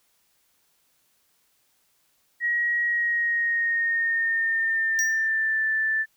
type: tone with pitch glide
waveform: sine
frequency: 1900 to 1762.6 Hz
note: A#6 to A6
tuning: +33 to +3 cents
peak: -21 dBFS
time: 2.4-6.06 s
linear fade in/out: 50 ms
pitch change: -130 cents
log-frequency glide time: 2.84-5.64 s
type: tone with exponential decay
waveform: square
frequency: 5740 Hz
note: F8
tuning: 47 cents sharp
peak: -22 dBFS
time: 4.99-5.28 s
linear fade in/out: 0 ms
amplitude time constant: 62 ms
effects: white hiss -67 dBFS RMS until 6.16 s